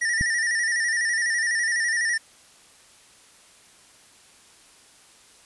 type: tone with vibrato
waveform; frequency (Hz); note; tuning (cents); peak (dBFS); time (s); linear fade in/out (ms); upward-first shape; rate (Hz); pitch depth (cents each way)
square; 1854; A#6; -10; -22; 0.01-2.18; 10; square; 12; 56
type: click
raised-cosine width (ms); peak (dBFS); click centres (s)
5; -15; 0.211
effects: white hiss -53 dBFS RMS until 5.45 s + resampled to 24000 Hz